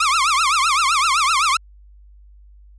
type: tone with vibrato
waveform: sawtooth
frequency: 1197 Hz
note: D6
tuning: 33 cents sharp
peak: -11 dBFS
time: 0-1.57 s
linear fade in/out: 5 ms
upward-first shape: triangle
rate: 7.8 Hz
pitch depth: 270 cents each way
effects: added 50 Hz sine -43 dBFS peak until 2.78 s + resampled to 22050 Hz